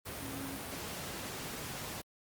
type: tone in noise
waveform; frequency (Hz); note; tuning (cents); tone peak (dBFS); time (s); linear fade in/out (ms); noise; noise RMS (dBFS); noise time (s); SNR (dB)
sine; 271.4; C#4; -36; -42; 0.21-0.58; 20; pink; -41; 0.05-2.02; -4
effects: high-pass 80 Hz 12 dB/octave + Opus 32 kbps